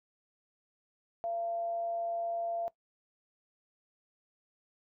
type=tone with amplitude modulation; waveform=sine; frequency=682 Hz; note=F5; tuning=41 cents flat; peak=-31 dBFS; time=1.24-2.68 s; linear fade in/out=0 ms; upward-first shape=sine; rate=217 Hz; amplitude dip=25%; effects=noise-tail reverb RT60 0.1 s tail -18 dB re dry